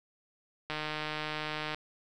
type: click train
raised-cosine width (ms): 0.3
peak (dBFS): -19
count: 161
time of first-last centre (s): 0.7-1.746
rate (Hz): 153
effects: none

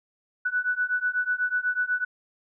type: beating tone pair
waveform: sine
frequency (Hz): 1480 / 1488.1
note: F#6 / F#6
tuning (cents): 0 / +9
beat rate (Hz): 8.1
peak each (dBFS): -27 / -26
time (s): 0.45-2.05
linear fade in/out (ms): 10
effects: none

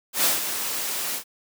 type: noise with ADSR envelope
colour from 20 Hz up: white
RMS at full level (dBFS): -19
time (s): 0.13-1.24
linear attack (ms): 110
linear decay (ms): 160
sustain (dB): -9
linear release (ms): 94
effects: high-pass 200 Hz 12 dB/octave

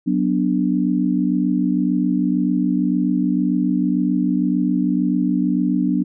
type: chord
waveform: sine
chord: B minor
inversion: second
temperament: equal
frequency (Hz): 185 / 246.9 / 293.7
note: F#3 / B3 / D4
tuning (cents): 0 / 0 / 0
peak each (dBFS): -20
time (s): 0.06-6.04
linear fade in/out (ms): 20
effects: none

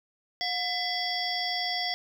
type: harmonic tone with a mistuned harmonic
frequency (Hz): 669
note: E5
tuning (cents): +25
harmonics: 1 / 3 / 5 / 7 / 8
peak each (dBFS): -34 / -34 / -34 / -34 / -34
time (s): 0.41-1.94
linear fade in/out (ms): 0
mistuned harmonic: 1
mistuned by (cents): +120
effects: 9-bit

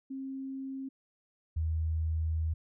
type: tone pair in turn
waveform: sine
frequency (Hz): 267.8 / 79.99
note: C4 / D#2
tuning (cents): +40 / +48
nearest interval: octave + major sixth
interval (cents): 2092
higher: first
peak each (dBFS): -36 / -28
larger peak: second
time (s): 0.1-0.89 / 1.56-2.54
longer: second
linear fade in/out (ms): 10
effects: none

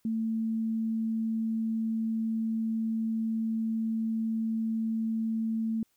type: tone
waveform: sine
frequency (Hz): 223.5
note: A3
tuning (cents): +27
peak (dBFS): -27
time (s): 0.05-5.83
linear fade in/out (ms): 2
effects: white hiss -72 dBFS RMS until 5.96 s

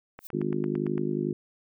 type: noise with exponential growth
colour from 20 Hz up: violet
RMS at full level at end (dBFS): -37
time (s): 0.18-0.27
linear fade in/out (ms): 1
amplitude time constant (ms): 18
type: click train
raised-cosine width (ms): 0.5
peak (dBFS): -26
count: 8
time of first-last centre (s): 0.19-0.979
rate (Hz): 8.87
type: harmonic tone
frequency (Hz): 51.1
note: G#1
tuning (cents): -27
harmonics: 3 / 4 / 5 / 6 / 7 / 8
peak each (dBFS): -33 / -33 / -33 / -36 / -30 / -39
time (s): 0.33-1.33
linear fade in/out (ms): 5
effects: none

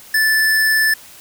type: tone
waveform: square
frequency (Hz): 1751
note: A6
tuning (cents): -9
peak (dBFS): -13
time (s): 0.14-0.94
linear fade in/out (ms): 5
effects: white hiss -41 dBFS RMS until 1.2 s

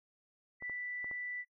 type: tone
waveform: sine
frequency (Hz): 1975.5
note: B6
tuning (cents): 0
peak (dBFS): -38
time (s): 0.6-1.45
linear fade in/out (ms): 50
type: clicks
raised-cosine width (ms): 1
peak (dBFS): -37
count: 4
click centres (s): 0.624 / 0.697 / 1.044 / 1.113
effects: noise-tail reverb RT60 0.1 s tail -25 dB re dry

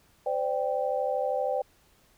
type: chord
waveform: sine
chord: C suspended second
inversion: none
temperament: equal with one note detuned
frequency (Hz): 514.6 / 587.3 / 784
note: C5 / D5 / G5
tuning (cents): -29 / 0 / 0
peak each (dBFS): -29 / -30 / -31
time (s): 0.26-1.62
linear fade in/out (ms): 5
effects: pink hiss -63 dBFS RMS until 2.17 s

